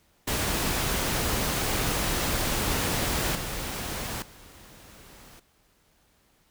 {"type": "noise with level steps", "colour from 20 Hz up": "pink", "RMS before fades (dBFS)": [-27, -33, -50], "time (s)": [0.27, 5.4], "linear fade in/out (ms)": 10, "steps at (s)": [3.35, 4.22], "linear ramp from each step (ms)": 2, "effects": ["pink hiss -65 dBFS RMS until 6.5 s"]}